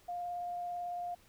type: tone with vibrato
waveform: sine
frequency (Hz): 705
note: F5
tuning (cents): +16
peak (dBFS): -36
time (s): 0.08-1.15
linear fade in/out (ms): 10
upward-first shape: triangle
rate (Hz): 18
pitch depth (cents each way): 11
effects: pink hiss -64 dBFS RMS until 1.28 s